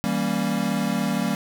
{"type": "chord", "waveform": "square", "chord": "E diminished seventh", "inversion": "none", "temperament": "equal with one note detuned", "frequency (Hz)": [162.26, 196, 233.1, 277.2], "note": ["E3", "G3", "Bb3", "Db4"], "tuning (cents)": [-27, 0, 0, 0], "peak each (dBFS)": [-31, -26, -27, -31], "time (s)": [0.04, 1.35], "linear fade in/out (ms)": 0, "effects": []}